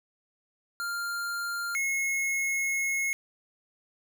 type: tone pair in turn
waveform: square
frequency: 1396.9 / 2172 Hz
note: F6 / C#7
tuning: 0 / -36 cents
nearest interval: minor sixth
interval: 764 cents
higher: second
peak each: -31 / -27 dBFS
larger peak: second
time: 0.8-1.75 / 1.75-3.13 s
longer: second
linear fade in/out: 0 ms
effects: none